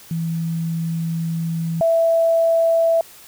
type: tone pair in turn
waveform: sine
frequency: 164.81 / 661.5 Hz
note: E3 / E5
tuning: 0 / +6 cents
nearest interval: 2 octaves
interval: 2406 cents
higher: second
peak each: -20 / -13 dBFS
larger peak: second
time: 0.11-1.81 / 1.81-3.01 s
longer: first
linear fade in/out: 2 ms
effects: white hiss -44 dBFS RMS until 3.27 s